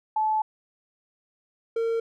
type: tone pair in turn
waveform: sine / triangle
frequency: 866 / 457.3 Hz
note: A5 / A#4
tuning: -28 / -33 cents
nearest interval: major seventh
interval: 1105 cents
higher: first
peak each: -21 dBFS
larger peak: neither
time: 0.16-0.42 / 1.76-2 s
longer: first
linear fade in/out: 5 ms
effects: none